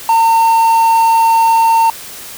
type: tone with quantisation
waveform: triangle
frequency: 909 Hz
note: A#5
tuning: 44 cents flat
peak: -5 dBFS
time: 0.09-1.9 s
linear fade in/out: 2 ms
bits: 5
effects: white hiss -30 dBFS RMS until 2.37 s